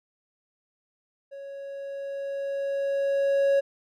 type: tone with level ramp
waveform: triangle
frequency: 554.4 Hz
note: C#5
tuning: in tune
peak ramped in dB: -36 to -16 dBFS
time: 1.31-3.61 s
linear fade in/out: 20 ms
effects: none